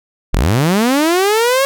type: linear sweep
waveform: sawtooth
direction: up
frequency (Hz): 30.36 to 555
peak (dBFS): -7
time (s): 0.33-1.65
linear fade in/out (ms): 0
effects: none